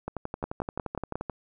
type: two click trains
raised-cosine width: 1 ms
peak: -18 / -16 dBFS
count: 15 / 5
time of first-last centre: 0.08-1.297 / 0.44-1.156 s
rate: 11.5 / 5.59 Hz
effects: none